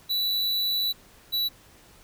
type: tone pair in turn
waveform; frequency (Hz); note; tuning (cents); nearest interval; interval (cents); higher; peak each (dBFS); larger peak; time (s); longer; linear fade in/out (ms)
square; 3951 / 3937; B7 / B7; 0 / -6; unison; 6; first; -24; neither; 0.09-0.93 / 1.32-1.49; first; 20
effects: pink hiss -54 dBFS RMS until 2.03 s